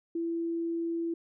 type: tone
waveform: sine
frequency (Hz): 334.5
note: E4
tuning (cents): +25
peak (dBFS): -29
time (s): 0.15-1.14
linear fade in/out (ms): 5
effects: none